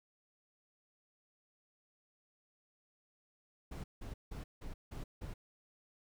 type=noise bursts; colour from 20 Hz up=brown; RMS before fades=-44 dBFS; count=6; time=3.71-5.34 s; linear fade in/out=10 ms; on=130 ms; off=170 ms; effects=none